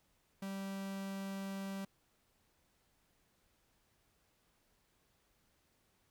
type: tone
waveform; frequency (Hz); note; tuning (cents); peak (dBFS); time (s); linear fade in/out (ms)
45% pulse; 194.9; G3; -10; -40; 0.42-1.85; 5
effects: pink hiss -75 dBFS RMS until 6.1 s